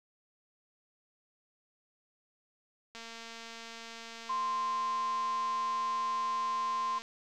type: click train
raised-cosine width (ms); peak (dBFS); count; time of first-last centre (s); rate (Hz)
0.2; -29; 933; 2.95-7.02; 229
type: tone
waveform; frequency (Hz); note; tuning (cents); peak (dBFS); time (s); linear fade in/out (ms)
sine; 1044; C6; -4; -30; 4.29-6.99; 10
effects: none